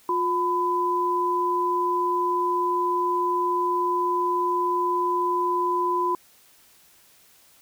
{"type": "tone pair together", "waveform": "sine", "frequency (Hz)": [355.3, 1003], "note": ["F4", "B5"], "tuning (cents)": [30, 26], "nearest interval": "octave + tritone", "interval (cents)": 1796, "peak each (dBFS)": [-26, -22], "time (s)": [0.09, 6.15], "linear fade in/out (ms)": 2, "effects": ["white hiss -56 dBFS RMS until 7.61 s"]}